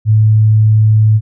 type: tone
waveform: sine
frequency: 108.4 Hz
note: A2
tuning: 25 cents flat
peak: -5 dBFS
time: 0.05-1.21 s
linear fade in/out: 50 ms
effects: none